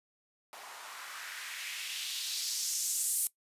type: noise with band-pass filter sweep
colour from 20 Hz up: blue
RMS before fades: -37 dBFS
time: 0.53-3.27 s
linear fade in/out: 0 ms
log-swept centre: 760 to 10000 Hz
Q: 1.9
effects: noise-tail reverb RT60 0.1 s tail -18 dB re dry + resampled to 32000 Hz